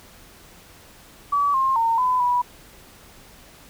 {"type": "tone with pitch steps", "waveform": "sine", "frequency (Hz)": [1144, 1063, 914, 1007, 979], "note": ["D6", "C6", "A#5", "B5", "B5"], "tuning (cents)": [-46, 27, -34, 33, -15], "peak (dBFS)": -17, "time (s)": [1.32, 2.42], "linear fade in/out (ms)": 10, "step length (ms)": 220, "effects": ["pink hiss -48 dBFS RMS until 3.69 s"]}